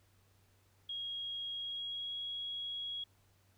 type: tone with pitch glide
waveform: sine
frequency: 3283 to 3317 Hz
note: G#7 to G#7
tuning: -21 to -3 cents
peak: -38 dBFS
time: 0.89-3.04 s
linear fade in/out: 5 ms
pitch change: +18 cents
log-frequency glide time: 1.54-2.17 s
effects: added 96 Hz sine -68 dBFS peak until 3.57 s + pink hiss -72 dBFS RMS until 3.57 s